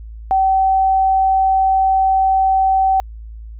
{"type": "tone", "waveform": "sine", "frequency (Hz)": 767, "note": "G5", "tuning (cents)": -38, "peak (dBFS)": -11, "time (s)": [0.31, 3], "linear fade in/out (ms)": 0, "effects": ["added 55 Hz sine -30 dBFS peak until 3.59 s"]}